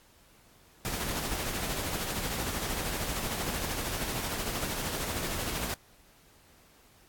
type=noise with tremolo; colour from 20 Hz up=pink; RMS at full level=-32 dBFS; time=0.85-5.74 s; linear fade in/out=0 ms; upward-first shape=sine; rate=13 Hz; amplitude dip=35%; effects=pink hiss -60 dBFS RMS until 7.08 s + AAC 64 kbps